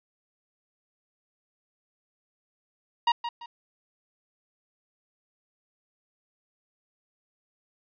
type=tone with echo; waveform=45% pulse; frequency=945 Hz; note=A#5; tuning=23 cents sharp; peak=-19 dBFS; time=3.07-3.12 s; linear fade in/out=5 ms; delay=170 ms; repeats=2; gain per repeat=-10 dB; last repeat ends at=3.46 s; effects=resampled to 11025 Hz + 10-bit